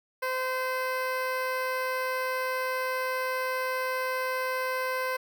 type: tone with notch filter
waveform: 15% pulse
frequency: 515 Hz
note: C5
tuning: 28 cents flat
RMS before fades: -30 dBFS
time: 0.22-5.17 s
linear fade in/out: 10 ms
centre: 6900 Hz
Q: 0.88
effects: none